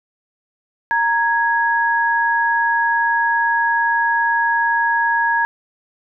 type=tone pair together; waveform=sine; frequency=929.4 / 1661.2 Hz; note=A#5 / G#6; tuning=-5 / 0 cents; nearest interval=minor seventh; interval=1005 cents; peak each=-17 dBFS; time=0.91-5.45 s; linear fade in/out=0 ms; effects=none